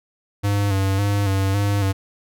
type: tone with vibrato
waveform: square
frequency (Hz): 99.1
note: G2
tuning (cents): +19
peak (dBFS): -18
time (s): 0.43-1.93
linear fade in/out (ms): 20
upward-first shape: square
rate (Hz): 1.8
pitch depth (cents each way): 39
effects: none